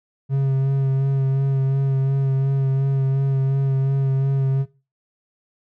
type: tone with vibrato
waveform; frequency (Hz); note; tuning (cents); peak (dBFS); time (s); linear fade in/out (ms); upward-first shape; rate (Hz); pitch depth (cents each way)
triangle; 135.6; C#3; -38; -14; 0.29-4.66; 50; sine; 2.8; 20
effects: noise-tail reverb RT60 0.3 s tail -18 dB re dry